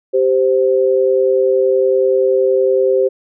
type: tone pair together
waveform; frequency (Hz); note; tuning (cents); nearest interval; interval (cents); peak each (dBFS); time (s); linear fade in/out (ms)
sine; 390 / 520.6; G4 / C5; -9 / -9; perfect fourth; 500; -13; 0.13-3.09; 20
effects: none